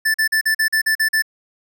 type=tone bursts; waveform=square; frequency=1760 Hz; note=A6; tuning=in tune; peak=-15 dBFS; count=9; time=0.05-1.223 s; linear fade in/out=10 ms; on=93 ms; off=42 ms; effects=none